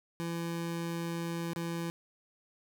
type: tone with dropouts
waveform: 25% pulse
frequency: 168.4 Hz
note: E3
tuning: 37 cents sharp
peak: -30 dBFS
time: 0.2-1.9 s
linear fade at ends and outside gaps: 0 ms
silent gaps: 1.534-1.561 s
effects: none